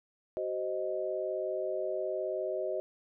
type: chord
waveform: sine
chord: C diminished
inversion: second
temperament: equal with one note detuned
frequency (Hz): 377.8 / 523.3 / 622.3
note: Gb4 / C5 / Eb5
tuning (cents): +36 / 0 / 0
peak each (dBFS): -36 / -37 / -34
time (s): 0.37-2.8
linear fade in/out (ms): 0
effects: none